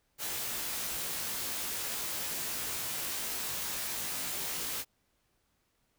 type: noise with comb filter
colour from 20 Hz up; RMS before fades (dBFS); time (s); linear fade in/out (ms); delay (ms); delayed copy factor
white; -36; 0.18-4.85; 50; 18; +0.75
effects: pink hiss -75 dBFS RMS until 5.98 s

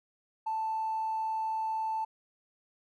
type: tone with tanh clipping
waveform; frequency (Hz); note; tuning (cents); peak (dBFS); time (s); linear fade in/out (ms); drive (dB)
triangle; 882; A5; +4; -29; 0.46-2.05; 10; 1
effects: none

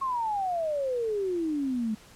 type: exponential sweep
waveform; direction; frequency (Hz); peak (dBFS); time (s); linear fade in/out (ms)
sine; down; 1096 to 211.3; -26; 0.01-1.95; 10
effects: pink hiss -53 dBFS RMS until 2.15 s + low-pass 11000 Hz 12 dB/octave

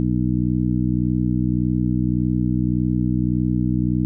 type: harmonic tone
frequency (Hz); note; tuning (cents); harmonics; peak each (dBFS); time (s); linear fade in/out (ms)
61.74; B1; 0; 1 / 2 / 3 / 4 / 5; -27 / -22 / -22 / -25 / -24; 0-4.05; 0
effects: none

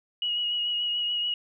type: tone with vibrato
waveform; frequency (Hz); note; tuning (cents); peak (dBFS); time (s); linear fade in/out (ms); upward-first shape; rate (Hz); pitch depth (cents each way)
sine; 2900; F#7; -35; -25; 0.22-1.34; 2; sine; 6.9; 20
effects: none

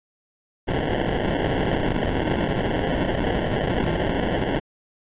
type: noise with sample-and-hold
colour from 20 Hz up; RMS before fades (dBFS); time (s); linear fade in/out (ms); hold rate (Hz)
white; -23; 0.67-4.6; 20; 1225
effects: resampled to 8000 Hz

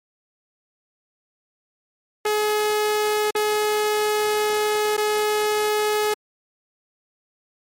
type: tone with dropouts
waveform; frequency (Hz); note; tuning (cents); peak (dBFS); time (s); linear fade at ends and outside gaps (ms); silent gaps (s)
sawtooth; 423.3; G#4; +33; -15; 2.25-6.14; 5; 3.308-3.35 / 4.968-4.977
effects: MP3 64 kbps

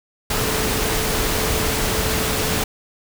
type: tone in noise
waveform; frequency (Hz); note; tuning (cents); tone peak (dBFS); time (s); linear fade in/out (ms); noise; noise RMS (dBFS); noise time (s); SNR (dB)
sine; 437; A4; -12; -28; 0.3-2.64; 5; pink; -21; 0.3-2.64; -10
effects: none

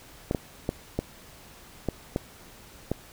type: clicks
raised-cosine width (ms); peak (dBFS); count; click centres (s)
2; -12; 7; 0.311 / 0.348 / 0.691 / 0.99 / 1.887 / 2.161 / 2.916
effects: pink hiss -50 dBFS RMS until 3.12 s

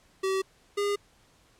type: tone pair in turn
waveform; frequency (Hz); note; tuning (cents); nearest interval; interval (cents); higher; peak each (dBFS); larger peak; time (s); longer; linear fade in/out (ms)
square; 383 / 406.8; G4 / G#4; -40 / -36; minor second; 104; second; -26; neither; 0.23-0.42 / 0.77-0.96; neither; 10
effects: pink hiss -62 dBFS RMS until 1.59 s + low-pass 10000 Hz 12 dB/octave

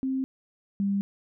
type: tone pair in turn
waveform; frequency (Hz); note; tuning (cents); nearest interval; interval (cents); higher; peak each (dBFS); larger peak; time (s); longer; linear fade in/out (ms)
sine; 264.1 / 198.89; C4 / G3; +16 / +25; perfect fourth; 491; first; -25 / -23; second; 0.03-0.24 / 0.8-1.01; neither; 0
effects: none

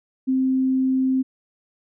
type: tone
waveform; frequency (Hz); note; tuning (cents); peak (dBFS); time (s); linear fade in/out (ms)
sine; 261.6; C4; 0; -17; 0.27-1.23; 20
effects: none

